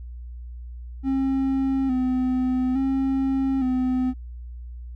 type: tone with vibrato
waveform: triangle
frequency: 261.6 Hz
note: C4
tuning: in tune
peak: -18 dBFS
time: 1.03-4.14 s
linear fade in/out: 50 ms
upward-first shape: square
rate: 0.58 Hz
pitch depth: 43 cents each way
effects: added 60 Hz sine -34 dBFS peak until 4.95 s